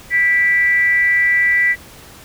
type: tone with frequency modulation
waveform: sine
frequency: 1967 Hz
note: B6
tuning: 7 cents flat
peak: -11 dBFS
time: 0.1-1.76 s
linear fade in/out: 50 ms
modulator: 354 Hz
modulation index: 0.35
effects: pink hiss -40 dBFS RMS until 2.24 s